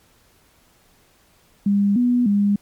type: tone with pitch steps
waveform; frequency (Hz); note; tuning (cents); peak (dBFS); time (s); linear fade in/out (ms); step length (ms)
sine; 201.3 / 244.8 / 202.9; G3 / B3 / G#3; +46 / -15 / -40; -14; 1.66-2.56; 5; 300
effects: pink hiss -57 dBFS RMS until 2.61 s + MP3 96 kbps